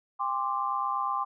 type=chord; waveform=sine; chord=G suspended fourth; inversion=none; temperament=equal with one note detuned; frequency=802.8 / 1046.5 / 1174.7 Hz; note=G5 / C6 / D6; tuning=+41 / 0 / 0 cents; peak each=-33 / -30 / -31 dBFS; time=0.19-1.25 s; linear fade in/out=20 ms; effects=none